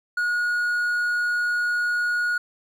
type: tone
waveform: triangle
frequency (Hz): 1447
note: F#6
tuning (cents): -39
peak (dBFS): -19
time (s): 0.17-2.38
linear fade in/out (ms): 5
effects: none